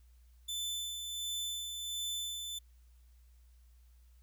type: tone with tremolo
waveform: sawtooth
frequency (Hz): 3520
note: A7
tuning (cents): 0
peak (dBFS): -32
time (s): 0.48-2.59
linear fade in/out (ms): 10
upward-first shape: sine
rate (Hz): 1.4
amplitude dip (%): 40
effects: added 60 Hz sine -58 dBFS peak until 4.22 s + white hiss -75 dBFS RMS until 4.22 s